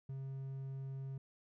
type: tone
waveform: triangle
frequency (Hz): 134.8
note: C#3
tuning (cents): -48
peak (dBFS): -39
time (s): 0.09-1.18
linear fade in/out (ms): 5
effects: none